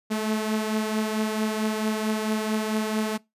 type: beating tone pair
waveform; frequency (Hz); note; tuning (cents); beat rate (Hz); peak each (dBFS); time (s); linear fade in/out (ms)
sawtooth; 215.8 / 220.3; A3 / A3; -33 / +2; 4.5; -21 / -27; 0.1-3.18; 20
effects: noise-tail reverb RT60 0.2 s tail -23 dB re dry + resampled to 32000 Hz